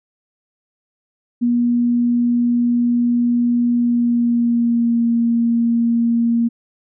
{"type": "tone with pitch glide", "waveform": "sine", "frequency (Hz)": [240, 233.4], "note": ["B3", "A#3"], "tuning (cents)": [-49, 2], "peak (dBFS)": -13, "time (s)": [1.41, 6.49], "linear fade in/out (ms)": 20, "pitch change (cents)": -49, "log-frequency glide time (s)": [3.73, 5.05], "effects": []}